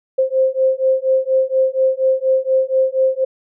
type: beating tone pair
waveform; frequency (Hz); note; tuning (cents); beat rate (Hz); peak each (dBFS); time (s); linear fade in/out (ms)
sine; 523.3 / 527.5; C5 / C5; 0 / +14; 4.2; -16; 0.18-3.25; 10
effects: none